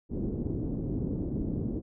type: low-pass noise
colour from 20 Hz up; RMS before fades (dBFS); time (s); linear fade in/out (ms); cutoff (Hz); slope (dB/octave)
white; -32; 0.09-1.82; 50; 330; 24
effects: none